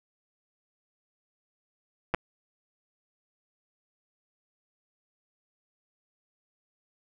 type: clicks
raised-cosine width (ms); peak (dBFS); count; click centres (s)
0.5; -11; 2; 2.14 / 2.146
effects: none